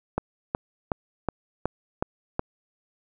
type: click train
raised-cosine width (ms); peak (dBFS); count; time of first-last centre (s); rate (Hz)
1; -10; 7; 0.18-2.394; 2.71
effects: none